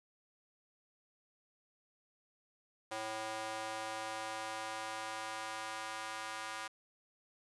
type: tone with high-pass filter sweep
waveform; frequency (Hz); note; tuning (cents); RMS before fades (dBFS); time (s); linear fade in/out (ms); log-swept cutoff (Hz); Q
square; 109.9; A2; -2; -42; 2.91-6.68; 10; 640 to 1100; 1.4
effects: resampled to 24000 Hz + 11-bit